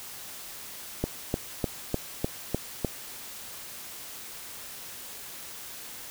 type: click train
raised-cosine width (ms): 2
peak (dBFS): -12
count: 7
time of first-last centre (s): 1.04-2.847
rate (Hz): 3.32
effects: white hiss -42 dBFS RMS until 6.1 s